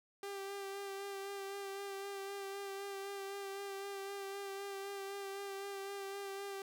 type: tone with vibrato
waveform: sawtooth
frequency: 395.3 Hz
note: G4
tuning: 15 cents sharp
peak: -38 dBFS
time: 0.23-6.62 s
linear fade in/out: 2 ms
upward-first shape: sine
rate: 3.9 Hz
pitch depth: 22 cents each way
effects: none